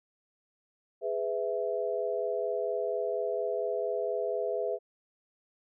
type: chord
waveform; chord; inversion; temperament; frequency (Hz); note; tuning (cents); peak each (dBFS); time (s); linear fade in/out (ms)
sine; E major; first; equal with one note detuned; 415.3 / 499.6 / 659.3; G#4 / B4 / E5; 0 / +20 / 0; -33; 1.01-4.79; 50
effects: none